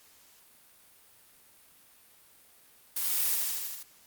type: noise with echo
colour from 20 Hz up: blue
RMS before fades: -31 dBFS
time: 2.96-3.35 s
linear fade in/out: 5 ms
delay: 80 ms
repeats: 6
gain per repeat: -2 dB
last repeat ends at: 3.83 s
effects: white hiss -59 dBFS RMS until 4.06 s + Opus 48 kbps